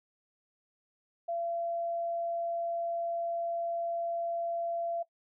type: tone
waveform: sine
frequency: 680 Hz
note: F5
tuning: 46 cents flat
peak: -31 dBFS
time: 1.28-5.03 s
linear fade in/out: 10 ms
effects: noise-tail reverb RT60 0.1 s tail -18 dB re dry